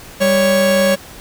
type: tone pair together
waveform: 45% pulse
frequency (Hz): 197.72 / 554.4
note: G3 / C#5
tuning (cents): +15 / 0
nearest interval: octave + tritone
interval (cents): 1785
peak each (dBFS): -17 / -12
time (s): 0.2-0.96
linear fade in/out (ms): 20
effects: pink hiss -37 dBFS RMS until 1.2 s